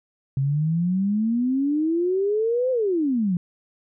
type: exponential two-way sweep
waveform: sine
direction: up then down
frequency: 132.6 to 523.3 to 169.4 Hz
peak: -19 dBFS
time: 0.37-3.37 s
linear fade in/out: 2 ms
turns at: 2.71 s
effects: none